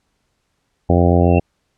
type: harmonic tone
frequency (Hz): 87.31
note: F2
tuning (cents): 0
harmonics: 1 / 2 / 3 / 4 / 5 / 6 / 7 / 8 / 9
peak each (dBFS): -14 / -17 / -19 / -20 / -21 / -22 / -22 / -23 / -24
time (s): 0.89-1.4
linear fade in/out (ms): 10
type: tone with exponential growth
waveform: sine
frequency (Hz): 2700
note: E7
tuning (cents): +41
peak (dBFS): -23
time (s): 1.2-1.39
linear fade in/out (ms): 5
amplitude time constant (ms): 41
effects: pink hiss -68 dBFS RMS until 1.77 s + low-pass 9000 Hz 12 dB/octave